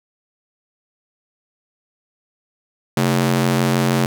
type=ring-modulated tone; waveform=sawtooth; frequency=178.6 Hz; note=F3; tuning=39 cents sharp; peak=-8 dBFS; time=2.97-4.06 s; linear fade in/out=2 ms; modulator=42.9 Hz; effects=none